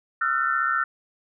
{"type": "tone cluster", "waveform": "sine", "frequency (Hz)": [1290, 1366, 1500, 1801], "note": ["E6", "F6", "F#6", "A6"], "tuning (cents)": [-38, -39, 23, 40], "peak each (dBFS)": [-30, -23, -27, -29], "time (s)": [0.21, 0.84], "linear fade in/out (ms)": 5, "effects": []}